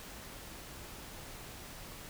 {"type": "silence", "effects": ["pink hiss -48 dBFS RMS until 2.09 s"]}